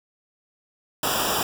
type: noise with comb filter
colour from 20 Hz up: pink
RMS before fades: -24 dBFS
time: 1.03-1.43 s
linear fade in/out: 2 ms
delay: 0.47 ms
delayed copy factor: -0.9
effects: none